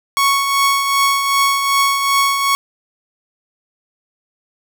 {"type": "tone with tremolo", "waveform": "sawtooth", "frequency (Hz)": 1108.7, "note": "C#6", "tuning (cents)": 0, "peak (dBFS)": -7, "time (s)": [0.17, 2.55], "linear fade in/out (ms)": 0, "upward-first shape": "triangle", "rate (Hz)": 2.6, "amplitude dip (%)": 50, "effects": []}